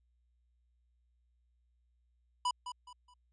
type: tone with echo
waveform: square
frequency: 987.8 Hz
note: B5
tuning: in tune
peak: -30 dBFS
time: 2.45-2.51 s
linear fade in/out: 5 ms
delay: 210 ms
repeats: 3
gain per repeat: -10 dB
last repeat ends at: 3.14 s
effects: added 60 Hz sine -70 dBFS peak until 3.32 s + resampled to 22050 Hz